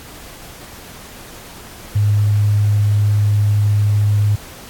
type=tone; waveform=sine; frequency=103.7 Hz; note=G#2; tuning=2 cents flat; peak=-11 dBFS; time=1.95-4.36 s; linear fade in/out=10 ms; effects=pink hiss -37 dBFS RMS until 4.69 s + AAC 64 kbps